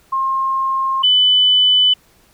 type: tone pair in turn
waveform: sine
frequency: 1067 / 3000 Hz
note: C6 / F#7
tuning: +34 / +23 cents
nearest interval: octave + tritone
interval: 1789 cents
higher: second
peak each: -15 / -9 dBFS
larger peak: second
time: 0.12-1.03 / 1.03-1.94 s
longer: neither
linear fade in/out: 10 ms
effects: pink hiss -53 dBFS RMS until 2.33 s